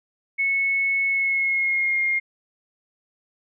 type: tone with pitch glide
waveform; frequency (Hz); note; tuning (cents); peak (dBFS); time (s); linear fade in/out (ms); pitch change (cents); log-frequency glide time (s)
sine; 2200 to 2129; C#7 to C7; -14 to +30; -19; 0.38-2.2; 20; -56; 1.07-2.01
effects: none